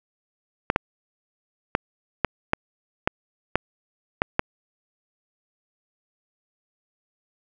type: clicks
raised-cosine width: 0.5 ms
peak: -3 dBFS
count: 9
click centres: 0.701 / 0.761 / 1.751 / 2.247 / 2.534 / 3.075 / 3.556 / 4.219 / 4.394 s
effects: none